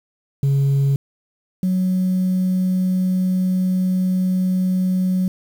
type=tone pair in turn; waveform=sine; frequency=138.59 / 185 Hz; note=C#3 / F#3; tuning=0 / 0 cents; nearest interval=perfect fourth; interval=500 cents; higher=second; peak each=-11 / -14 dBFS; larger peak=first; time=0.43-0.96 / 1.63-5.28 s; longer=second; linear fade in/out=2 ms; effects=tanh soft clip ceiling -13 dBFS + 7-bit